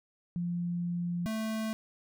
sine / square tone pair in turn, 173.9 / 219.9 Hz, F3 / A3, -7 / -1 cents, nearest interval major third, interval 406 cents, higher second, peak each -30 / -32 dBFS, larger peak first, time 0.36-1.26 / 1.26-1.73 s, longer first, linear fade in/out 0 ms, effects none

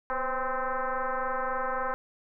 sine tone with frequency modulation, 248.2 Hz, B3, 9 cents sharp, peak -27 dBFS, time 0.1-1.94 s, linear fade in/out 0 ms, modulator 260 Hz, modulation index 5.2, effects none

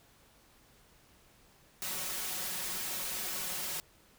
white noise with comb filter, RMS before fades -37 dBFS, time 1.82-3.8 s, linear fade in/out 0 ms, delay 5.4 ms, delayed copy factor +0.7, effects pink hiss -63 dBFS RMS until 4.18 s

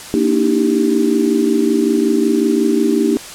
sine chord, Eb major seventh, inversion second, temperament equal with one note detuned, 233.1 / 293.7 / 319.1 / 392 Hz, Bb3 / D4 / Eb4 / G4, 0 / 0 / +44 / 0 cents, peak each -17 dBFS, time 0.14-3.17 s, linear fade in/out 0 ms, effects white hiss -32 dBFS RMS until 3.34 s + low-pass 10000 Hz 12 dB/octave

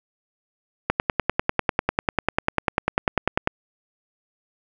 click train, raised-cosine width 0.5 ms, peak -3 dBFS, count 27, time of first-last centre 0.9-3.474 s, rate 10.1 Hz, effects none

